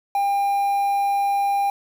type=tone with quantisation; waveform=triangle; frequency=800 Hz; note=G5; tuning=35 cents sharp; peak=-16 dBFS; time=0.15-1.7 s; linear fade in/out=2 ms; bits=7; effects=none